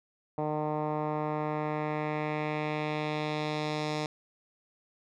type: tone with low-pass filter sweep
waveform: 10% pulse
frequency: 152 Hz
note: D#3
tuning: 40 cents flat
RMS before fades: -32 dBFS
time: 0.38-4.06 s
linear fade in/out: 2 ms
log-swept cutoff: 820 to 5300 Hz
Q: 1.5
effects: none

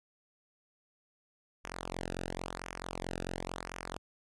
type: tone with flanger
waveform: sawtooth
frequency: 44.52 Hz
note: F1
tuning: 34 cents sharp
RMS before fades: -41 dBFS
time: 1.64-3.98 s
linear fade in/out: 10 ms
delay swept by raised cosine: 0.24 to 0.95 ms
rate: 0.95 Hz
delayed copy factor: -0.9
effects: resampled to 24000 Hz

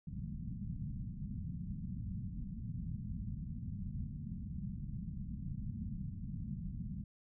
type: low-pass noise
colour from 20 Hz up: white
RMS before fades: -42 dBFS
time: 0.07-7.04 s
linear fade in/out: 5 ms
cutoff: 210 Hz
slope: 48 dB/octave
effects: none

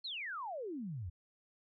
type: exponential sweep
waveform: sine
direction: down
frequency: 4400 to 79.2 Hz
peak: -39 dBFS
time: 0.04-1.1 s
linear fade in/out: 10 ms
effects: none

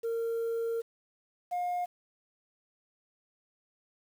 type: tone pair in turn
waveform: sine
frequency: 459.8 / 712.6 Hz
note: A#4 / F5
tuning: -24 / +35 cents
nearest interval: minor sixth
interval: 759 cents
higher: second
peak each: -27 dBFS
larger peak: neither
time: 0.03-0.82 / 1.51-1.86 s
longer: first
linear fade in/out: 20 ms
effects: tanh soft clip ceiling -28 dBFS + 9-bit

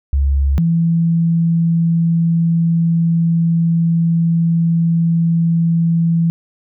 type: tone pair in turn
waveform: sine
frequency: 69.3 / 166.74 Hz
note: C#2 / E3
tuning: 0 / +20 cents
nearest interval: octave + minor third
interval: 1520 cents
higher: second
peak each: -11 dBFS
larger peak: neither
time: 0.13-0.58 / 0.58-6.3 s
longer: second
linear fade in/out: 0 ms
effects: none

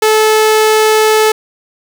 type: tone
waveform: sawtooth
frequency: 433.9 Hz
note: A4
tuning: 24 cents flat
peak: -3 dBFS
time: 0.02-1.32 s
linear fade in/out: 5 ms
effects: none

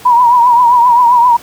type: tone with vibrato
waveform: sine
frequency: 966 Hz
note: B5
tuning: 39 cents flat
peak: -4 dBFS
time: 0.05-1.37 s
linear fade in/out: 10 ms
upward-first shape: triangle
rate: 7.6 Hz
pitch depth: 81 cents each way
effects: pink hiss -35 dBFS RMS until 1.42 s + high-pass 100 Hz 12 dB/octave

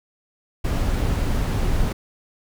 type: noise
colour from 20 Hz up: brown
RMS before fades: -21 dBFS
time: 0.64-1.93 s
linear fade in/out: 10 ms
effects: none

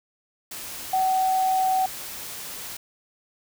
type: tone in noise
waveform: sine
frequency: 755 Hz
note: F#5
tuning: 35 cents sharp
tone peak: -19 dBFS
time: 0.93-1.86 s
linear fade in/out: 5 ms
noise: white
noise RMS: -36 dBFS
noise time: 0.51-2.77 s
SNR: +14 dB
effects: none

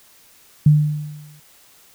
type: tone with exponential decay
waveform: sine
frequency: 150 Hz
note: D3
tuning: 37 cents sharp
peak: -6 dBFS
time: 0.66-1.4 s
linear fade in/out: 5 ms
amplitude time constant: 160 ms
effects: white hiss -51 dBFS RMS until 1.94 s

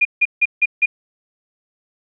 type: tone bursts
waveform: sine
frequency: 2431 Hz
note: D#7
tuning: 41 cents flat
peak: -10 dBFS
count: 5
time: 0.01-0.86 s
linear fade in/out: 10 ms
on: 42 ms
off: 160 ms
effects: none

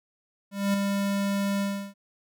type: tone with ADSR envelope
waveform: square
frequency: 199.2 Hz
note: G3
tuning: 28 cents sharp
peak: -21 dBFS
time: 0.51-1.94 s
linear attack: 230 ms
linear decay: 3 ms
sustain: -4 dB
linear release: 330 ms
effects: none

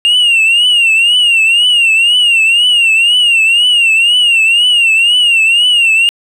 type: tone with vibrato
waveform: sine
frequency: 2794 Hz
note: F7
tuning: in tune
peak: -3 dBFS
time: 0.05-6.09 s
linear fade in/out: 0 ms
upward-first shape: triangle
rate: 2 Hz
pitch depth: 130 cents each way
effects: tanh soft clip ceiling -5 dBFS + 7-bit

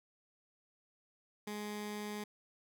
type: tone with notch filter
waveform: 15% pulse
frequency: 208.8 Hz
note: G#3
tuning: 10 cents sharp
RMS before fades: -42 dBFS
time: 1.47-2.24 s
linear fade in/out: 5 ms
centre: 590 Hz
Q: 2
effects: none

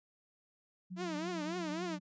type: tone with tremolo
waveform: sine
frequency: 182.5 Hz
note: F#3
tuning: 24 cents flat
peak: -40 dBFS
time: 0.9-2 s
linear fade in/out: 20 ms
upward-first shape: triangle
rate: 8.9 Hz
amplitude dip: 35%
type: tone with vibrato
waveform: sawtooth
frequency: 327.8 Hz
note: E4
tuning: 10 cents flat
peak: -33 dBFS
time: 0.96-1.99 s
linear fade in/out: 50 ms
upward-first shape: triangle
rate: 3.7 Hz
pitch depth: 210 cents each way
effects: resampled to 16000 Hz

